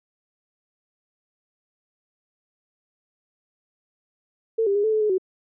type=tone with pitch steps; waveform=sine; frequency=449.7 / 398.4 / 409.3 / 437.3 / 432.6 / 424.6 / 374.6 Hz; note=A4 / G4 / G#4 / A4 / A4 / G#4 / F#4; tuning=+38 / +28 / -25 / -11 / -29 / +38 / +21 cents; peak=-18 dBFS; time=4.58-5.182 s; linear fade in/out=10 ms; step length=86 ms; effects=none